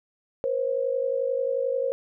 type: tone pair together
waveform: sine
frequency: 483.7 / 535 Hz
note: B4 / C5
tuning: -36 / +38 cents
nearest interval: major second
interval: 174 cents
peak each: -27 / -25 dBFS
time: 0.44-1.92 s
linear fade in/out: 0 ms
effects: none